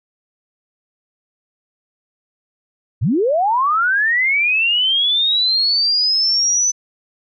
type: linear sweep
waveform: sine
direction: up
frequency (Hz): 81.4 to 6070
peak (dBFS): -13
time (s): 3.01-6.72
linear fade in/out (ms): 20
effects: none